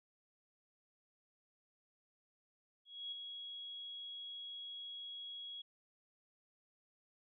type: tone with ADSR envelope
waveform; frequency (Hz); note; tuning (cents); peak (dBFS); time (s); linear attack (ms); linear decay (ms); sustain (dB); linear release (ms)
sine; 3322; G#7; 0; -40; 2.85-5.62; 270; 8; -5; 8
effects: none